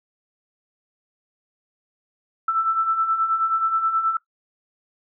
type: beating tone pair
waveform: sine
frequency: 1318.5 / 1327.9 Hz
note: E6 / E6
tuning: 0 / +12 cents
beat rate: 9.4 Hz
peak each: -26 / -19 dBFS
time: 2.48-4.17 s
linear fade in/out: 5 ms
effects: noise-tail reverb RT60 0.1 s tail -17 dB re dry